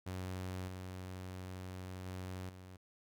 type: tone with level steps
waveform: sawtooth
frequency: 92.5 Hz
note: F#2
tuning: in tune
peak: -36 / -40 / -38 / -47 dBFS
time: 0.06-2.77 s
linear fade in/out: 10 ms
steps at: 0.68 / 2.06 / 2.49 s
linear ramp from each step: 2 ms
effects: none